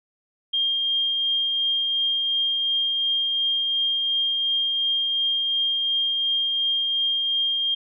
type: tone with tremolo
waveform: sine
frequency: 3212 Hz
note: G7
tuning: 41 cents sharp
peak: -19 dBFS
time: 0.53-7.75 s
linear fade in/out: 10 ms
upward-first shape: triangle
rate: 2.8 Hz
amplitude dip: 25%
effects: none